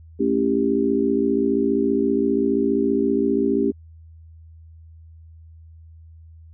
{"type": "chord", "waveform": "sine", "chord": "A dominant seventh", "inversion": "none", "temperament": "just", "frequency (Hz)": [220, 275, 330, 396], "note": ["A3", "C#4", "E4", "G4"], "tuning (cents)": [0, -14, 2, 18], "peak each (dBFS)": [-24, -21, -27, -21], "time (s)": [0.19, 3.72], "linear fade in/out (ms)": 20, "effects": ["added 81 Hz sine -42 dBFS peak until 6.53 s"]}